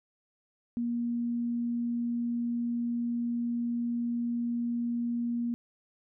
sine tone, 237.2 Hz, A#3, 30 cents sharp, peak -28 dBFS, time 0.77-5.54 s, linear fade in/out 0 ms, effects none

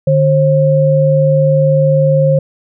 sine tone pair together, 150 / 534.5 Hz, D3 / C5, +37 / +37 cents, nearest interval octave + minor seventh, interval 2200 cents, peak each -10 dBFS, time 0.07-2.39 s, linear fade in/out 5 ms, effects none

